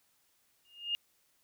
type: tone with exponential growth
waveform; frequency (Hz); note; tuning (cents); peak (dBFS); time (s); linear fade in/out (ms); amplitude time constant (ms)
sine; 2834; F7; +25; -27; 0.65-0.95; 0; 65
effects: white hiss -72 dBFS RMS until 1.43 s